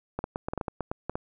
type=clicks; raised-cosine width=1 ms; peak=-16 dBFS; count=12; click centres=0.19 / 0.241 / 0.359 / 0.485 / 0.535 / 0.577 / 0.612 / 0.682 / 0.807 / 0.915 / 1.096 / 1.155 s; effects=none